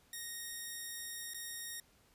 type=tone with dropouts; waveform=5% pulse; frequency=1863 Hz; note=A#6; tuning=2 cents flat; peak=-31 dBFS; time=0.13-1.8 s; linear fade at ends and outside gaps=2 ms; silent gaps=1.336-1.344 s; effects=pink hiss -68 dBFS RMS until 2.14 s + resampled to 32000 Hz